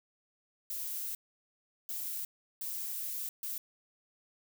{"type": "noise bursts at uneven times", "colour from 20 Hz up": "violet", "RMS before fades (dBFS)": -38, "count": 4, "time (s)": [[0.7, 1.15], [1.89, 2.25], [2.61, 3.29], [3.43, 3.58]], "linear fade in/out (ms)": 2, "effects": []}